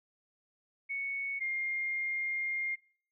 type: tone pair in turn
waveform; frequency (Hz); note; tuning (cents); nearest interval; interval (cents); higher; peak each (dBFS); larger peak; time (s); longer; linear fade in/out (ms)
sine; 2217 / 2120; C#7 / C7; 0 / +22; minor second; 78; first; -33 / -31; second; 0.89-1.4 / 1.4-2.76; second; 20
effects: noise-tail reverb RT60 0.5 s tail -23 dB re dry